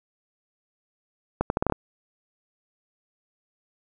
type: accelerating click train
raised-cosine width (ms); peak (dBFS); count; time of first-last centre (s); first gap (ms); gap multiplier
1; -8; 7; 1.41-1.723; 91; 0.77
effects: none